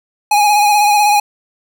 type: tone with vibrato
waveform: square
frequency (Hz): 830.6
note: G#5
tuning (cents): 0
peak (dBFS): -9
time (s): 0.31-1.2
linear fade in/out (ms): 5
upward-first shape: sine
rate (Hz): 16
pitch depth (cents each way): 34
effects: none